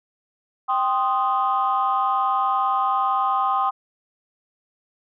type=chord; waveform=sine; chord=C minor; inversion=second; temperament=equal; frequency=784 / 1046.5 / 1244.5 Hz; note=G5 / C6 / Eb6; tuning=0 / 0 / 0 cents; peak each=-22 dBFS; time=0.68-3.71 s; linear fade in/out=20 ms; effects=tanh soft clip ceiling -11 dBFS